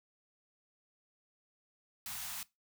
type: band-stop noise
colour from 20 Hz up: white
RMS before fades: -42 dBFS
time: 2.06-2.43 s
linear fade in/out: 2 ms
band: 220 to 670 Hz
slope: 96 dB/octave
effects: noise-tail reverb RT60 0.2 s tail -20 dB re dry